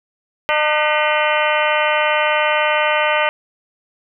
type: harmonic tone with a mistuned harmonic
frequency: 302.6 Hz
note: D#4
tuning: 48 cents flat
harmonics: 2 / 3 / 4 / 5 / 6 / 7 / 8 / 9 / 10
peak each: -19 / -21 / -22 / -23 / -24 / -24 / -25 / -26 / -26 dBFS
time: 0.49-3.29 s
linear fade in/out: 0 ms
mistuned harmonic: 6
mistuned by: +100 cents
effects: none